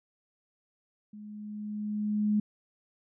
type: tone with level ramp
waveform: sine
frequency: 210 Hz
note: G#3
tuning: 19 cents sharp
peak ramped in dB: -43 to -22 dBFS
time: 1.13-2.4 s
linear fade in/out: 5 ms
effects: none